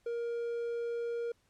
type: tone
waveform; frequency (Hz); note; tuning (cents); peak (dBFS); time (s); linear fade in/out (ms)
triangle; 470; A#4; +14; -31; 0.06-1.32; 5
effects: pink hiss -72 dBFS RMS until 1.49 s + low-pass 10000 Hz 12 dB/octave